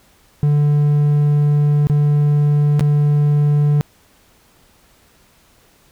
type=tone with dropouts; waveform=triangle; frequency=146.83 Hz; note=D3; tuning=in tune; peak=-9 dBFS; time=0.43-3.81 s; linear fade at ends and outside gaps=0 ms; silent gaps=1.87-1.898 / 2.795-2.808 s; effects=pink hiss -53 dBFS RMS until 5.91 s